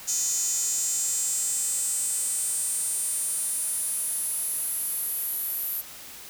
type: tone with high-pass filter sweep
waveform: square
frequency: 277.7 Hz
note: C#4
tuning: 3 cents sharp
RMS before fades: -28 dBFS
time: 0.07-5.82 s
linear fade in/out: 20 ms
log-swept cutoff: 6700 to 12000 Hz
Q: 7.1
effects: white hiss -43 dBFS RMS until 6.29 s